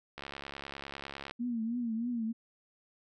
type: click train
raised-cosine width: 0.3 ms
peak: -25 dBFS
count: 80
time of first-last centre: 0.18-1.31 s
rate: 69.9 Hz
type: tone with vibrato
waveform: sine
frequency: 233.1 Hz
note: A#3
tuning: in tune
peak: -31 dBFS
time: 1.39-2.33 s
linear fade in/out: 20 ms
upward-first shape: triangle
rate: 3.2 Hz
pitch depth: 110 cents each way
effects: none